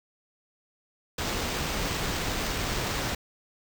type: noise with sample-and-hold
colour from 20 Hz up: pink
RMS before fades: -30 dBFS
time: 1.18-3.15 s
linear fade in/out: 5 ms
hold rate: 11025 Hz
effects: none